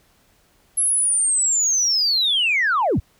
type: linear sweep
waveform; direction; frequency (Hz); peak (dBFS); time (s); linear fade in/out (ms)
sine; down; 11110 to 30.22; -15; 0.77-3; 10
effects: tanh soft clip ceiling -12 dBFS + pink hiss -59 dBFS RMS until 3.19 s